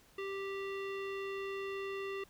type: tone with low-pass filter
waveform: square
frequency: 392 Hz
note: G4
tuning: in tune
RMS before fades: -40 dBFS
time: 0.18-2.24 s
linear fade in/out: 5 ms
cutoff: 2800 Hz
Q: 2.2
effects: pink hiss -64 dBFS RMS until 2.29 s